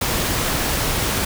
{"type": "noise", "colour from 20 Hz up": "pink", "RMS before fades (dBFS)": -21, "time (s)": [0.01, 1.25], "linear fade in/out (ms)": 5, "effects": []}